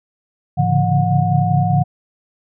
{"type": "tone cluster", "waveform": "sine", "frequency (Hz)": [107.8, 139.7, 144.7, 170.3, 726], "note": ["A2", "C#3", "D3", "F3", "F#5"], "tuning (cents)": [-35, 14, -25, -43, -33], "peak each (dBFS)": -19, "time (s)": [0.57, 1.84], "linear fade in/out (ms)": 20, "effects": []}